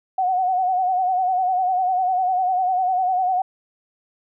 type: tone with vibrato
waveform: sine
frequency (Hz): 740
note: F#5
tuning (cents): 0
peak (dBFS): -17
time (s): 0.18-3.42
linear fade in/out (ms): 5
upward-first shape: sine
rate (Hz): 10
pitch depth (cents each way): 58
effects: none